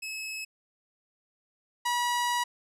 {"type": "tone pair in turn", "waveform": "sawtooth", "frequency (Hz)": [2583, 967.5], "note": ["E7", "B5"], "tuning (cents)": [-36, -36], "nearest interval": "octave + perfect fourth", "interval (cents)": 1700, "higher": "first", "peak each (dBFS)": [-31, -22], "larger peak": "second", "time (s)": [[0.02, 0.45], [1.85, 2.44]], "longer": "second", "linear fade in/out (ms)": 10, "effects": ["low-pass 12000 Hz 12 dB/octave"]}